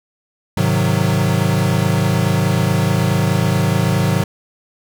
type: chord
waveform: square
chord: Ab dominant seventh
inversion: none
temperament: equal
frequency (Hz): 103.83 / 130.81 / 155.56 / 185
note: Ab2 / C3 / Eb3 / Gb3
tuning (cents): 0 / 0 / 0 / 0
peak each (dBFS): -20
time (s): 0.57-4.24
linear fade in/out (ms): 5
effects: none